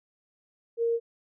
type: tone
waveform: sine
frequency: 464.2 Hz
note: A#4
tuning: 7 cents flat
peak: -23 dBFS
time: 0.77-1 s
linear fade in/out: 50 ms
effects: none